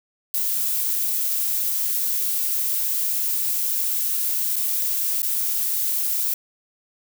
violet noise with dropouts, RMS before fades -23 dBFS, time 0.34-6.34 s, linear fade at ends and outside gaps 2 ms, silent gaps 4.559-4.564 / 5.221-5.229 s, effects none

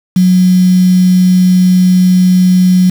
sine tone with quantisation, 182.9 Hz, F#3, 20 cents flat, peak -4 dBFS, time 0.16-2.9 s, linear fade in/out 5 ms, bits 4, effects none

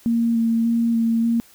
sine tone with vibrato, 230.3 Hz, A#3, 21 cents flat, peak -16 dBFS, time 0.06-1.4 s, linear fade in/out 0 ms, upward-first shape square, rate 1.7 Hz, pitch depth 13 cents each way, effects white hiss -51 dBFS RMS until 1.54 s

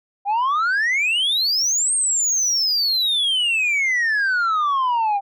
sine exponential two-way sweep, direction up then down, 783 to 8700 to 783 Hz, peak -14 dBFS, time 0.25-5.21 s, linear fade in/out 50 ms, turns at 1.94 s, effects tanh soft clip ceiling -16 dBFS

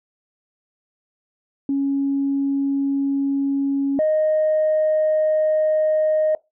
sine tone pair in turn, 276.9 / 620.4 Hz, C#4 / D#5, -2 / -5 cents, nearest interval octave + major second, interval 1397 cents, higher second, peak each -17 / -14 dBFS, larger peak second, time 1.69-3.99 / 3.99-6.35 s, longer second, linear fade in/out 2 ms, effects noise-tail reverb RT60 0.2 s tail -21 dB re dry + tanh soft clip ceiling -12 dBFS

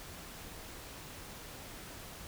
silence, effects pink hiss -48 dBFS RMS until 2.27 s

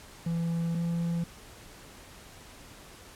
triangle tone pair in turn, 167.6 / 169.35 Hz, E3 / E3, +29 / +47 cents, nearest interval unison, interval 18 cents, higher second, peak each -25 dBFS, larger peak neither, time 0.26-0.75 / 0.75-1.24 s, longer neither, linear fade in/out 5 ms, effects pink hiss -50 dBFS RMS until 3.15 s + low-pass 12000 Hz 12 dB/octave

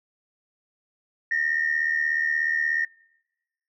sine tone pair together, 1819.3 / 1896 Hz, A#6 / A#6, -43 / +29 cents, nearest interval minor second, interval 72 cents, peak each -22 / -25 dBFS, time 1.31-2.85 s, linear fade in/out 5 ms, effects noise-tail reverb RT60 1.0 s tail -26 dB re dry + tanh soft clip ceiling -15 dBFS

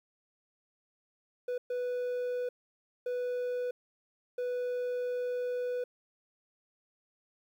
triangle tone bursts at uneven times, 493.9 Hz, B4, in tune, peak -29 dBFS, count 4, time 1.48-1.58 / 1.7-2.49 / 3.06-3.71 / 4.38-5.84 s, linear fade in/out 5 ms, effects 11-bit

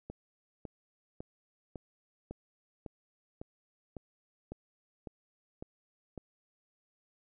click train, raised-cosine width 2 ms, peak -28 dBFS, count 12, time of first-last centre 0.1-6.177 s, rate 1.81 Hz, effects none

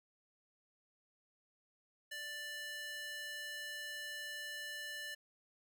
square tone with high-pass filter, 589 Hz, D5, 5 cents sharp, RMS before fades -45 dBFS, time 2.11-5.15 s, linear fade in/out 10 ms, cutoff 1900 Hz, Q 1.7, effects none

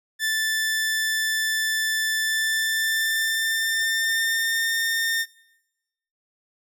sawtooth tone with pitch glide, 1760 to 1817.9 Hz, A6 to A#6, 0 to -44 cents, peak -18 dBFS, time 0.19-5.26 s, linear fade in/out 50 ms, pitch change +56 cents, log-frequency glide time 2.21-4.71 s, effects noise-tail reverb RT60 1.0 s tail -22 dB re dry

